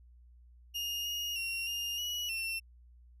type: tone with pitch steps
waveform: 35% pulse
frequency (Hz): 2840 / 2862 / 2746 / 2824 / 2919 / 2702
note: F7 / F7 / F7 / F7 / F#7 / E7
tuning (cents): +28 / +42 / -30 / +19 / -24 / +42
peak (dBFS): -32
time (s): 0.74-2.6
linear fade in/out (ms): 20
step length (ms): 310
effects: added 60 Hz sine -55 dBFS peak until 3.2 s + resampled to 32000 Hz